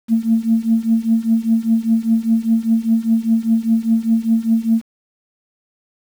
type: tone with tremolo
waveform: sine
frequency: 226.1 Hz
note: A3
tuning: 47 cents sharp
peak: -8 dBFS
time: 0.08-4.82 s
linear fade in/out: 50 ms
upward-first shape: triangle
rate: 5 Hz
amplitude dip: 95%
effects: tanh soft clip ceiling -4 dBFS + 7-bit